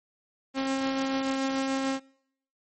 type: tone with tremolo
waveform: sawtooth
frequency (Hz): 268.4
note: C4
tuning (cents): +44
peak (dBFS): -21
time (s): 0.54-2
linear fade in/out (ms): 50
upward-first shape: triangle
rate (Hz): 6.9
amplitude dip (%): 30
effects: noise-tail reverb RT60 0.7 s tail -24 dB re dry + MP3 32 kbps